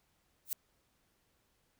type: noise with exponential growth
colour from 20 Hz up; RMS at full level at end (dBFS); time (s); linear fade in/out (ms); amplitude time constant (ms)
violet; -30; 0.45-0.53; 1; 16
effects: pink hiss -75 dBFS RMS until 1.79 s